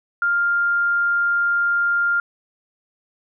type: tone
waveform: sine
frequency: 1400 Hz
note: F6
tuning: 4 cents sharp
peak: -16 dBFS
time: 0.22-2.2 s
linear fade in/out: 2 ms
effects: none

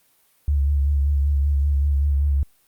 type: tone with vibrato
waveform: sine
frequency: 71 Hz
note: C#2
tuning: 42 cents sharp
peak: -16 dBFS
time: 0.48-2.43 s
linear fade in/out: 0 ms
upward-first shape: sine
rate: 5.2 Hz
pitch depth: 43 cents each way
effects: white hiss -61 dBFS RMS until 2.67 s + Opus 32 kbps

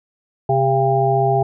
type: harmonic tone with a mistuned harmonic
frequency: 133.2 Hz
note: C3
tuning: 31 cents sharp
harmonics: 1 / 3 / 5 / 6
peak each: -19 / -19 / -19 / -19 dBFS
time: 0.49-1.43 s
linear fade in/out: 5 ms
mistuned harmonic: 5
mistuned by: +47 cents
effects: none

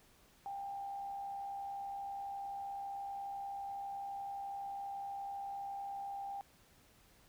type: tone with frequency modulation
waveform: sine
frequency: 796 Hz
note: G5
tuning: 26 cents sharp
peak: -40 dBFS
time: 0.46-6.41 s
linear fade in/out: 0 ms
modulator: 71.9 Hz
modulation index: 0.3
effects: pink hiss -66 dBFS RMS until 7.28 s

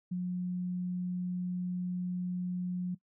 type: tone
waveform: sine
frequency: 180 Hz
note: F#3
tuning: 47 cents flat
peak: -31 dBFS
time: 0.11-2.95 s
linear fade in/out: 10 ms
effects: noise-tail reverb RT60 0.1 s tail -19 dB re dry

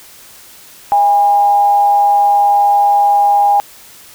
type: tone with frequency modulation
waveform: sine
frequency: 813 Hz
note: G#5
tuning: 37 cents flat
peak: -7 dBFS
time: 0.92-3.6 s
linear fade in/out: 0 ms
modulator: 173 Hz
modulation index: 0.22
effects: white hiss -39 dBFS RMS until 4.14 s

